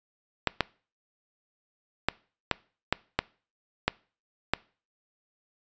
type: clicks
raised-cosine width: 0.3 ms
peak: -6 dBFS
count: 8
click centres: 0.473 / 0.607 / 2.086 / 2.513 / 2.926 / 3.19 / 3.88 / 4.536 s
effects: noise-tail reverb RT60 0.4 s tail -23 dB re dry + resampled to 16000 Hz